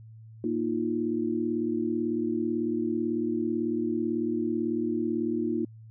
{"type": "chord", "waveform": "sine", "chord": "Bb suspended fourth", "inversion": "none", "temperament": "equal", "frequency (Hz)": [233.1, 311.1, 349.2], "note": ["Bb3", "Eb4", "F4"], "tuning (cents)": [0, 0, 0], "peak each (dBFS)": -30, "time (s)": [0.44, 5.65], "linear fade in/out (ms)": 2, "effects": ["added 111 Hz sine -45 dBFS peak until 5.9 s"]}